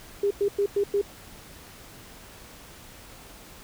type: tone bursts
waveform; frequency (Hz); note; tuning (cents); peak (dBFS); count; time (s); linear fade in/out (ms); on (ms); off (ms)
sine; 403.6; G#4; -49; -20; 5; 0.23-1.015; 5; 77; 100
effects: pink hiss -47 dBFS RMS until 3.63 s